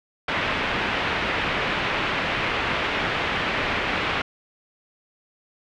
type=low-pass noise; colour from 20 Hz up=white; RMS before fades=-25 dBFS; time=0.28-4.22 s; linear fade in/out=5 ms; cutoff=2800 Hz; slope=24 dB/octave; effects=none